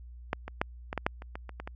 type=clicks; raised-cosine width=0.5 ms; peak=-13 / -23 / -11 / -19 / -15 / -10 / -29 / -23 / -27 / -23 / -23 dBFS; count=11; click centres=0.331 / 0.48 / 0.615 / 0.929 / 0.977 / 1.065 / 1.221 / 1.355 / 1.493 / 1.6 / 1.675 s; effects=added 60 Hz sine -44 dBFS peak until 1.75 s